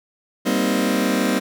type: chord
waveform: sawtooth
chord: C minor seventh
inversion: second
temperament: just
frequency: 196.22 / 235.5 / 261.6 / 314 Hz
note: G3 / Bb3 / C4 / Eb4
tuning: +2 / +18 / 0 / +16 cents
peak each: -19 / -19 / -18 / -21 dBFS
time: 0.45-1.4 s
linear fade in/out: 20 ms
effects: none